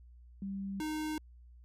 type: tone pair in turn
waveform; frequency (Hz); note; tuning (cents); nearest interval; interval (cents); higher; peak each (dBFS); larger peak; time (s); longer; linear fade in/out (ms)
sine / square; 195.9 / 308.5; G3 / D#4; -1 / -15; minor sixth; 786; second; -36 / -35; second; 0.42-0.8 / 0.8-1.18; neither; 2
effects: added 60 Hz sine -53 dBFS peak until 1.64 s + resampled to 32000 Hz